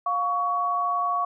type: tone pair together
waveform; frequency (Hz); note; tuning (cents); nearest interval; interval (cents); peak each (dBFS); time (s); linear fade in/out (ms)
sine; 706.8 / 1122; F5 / C#6; +21 / +21; minor sixth; 800; -28 / -23; 0.06-1.25; 5
effects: none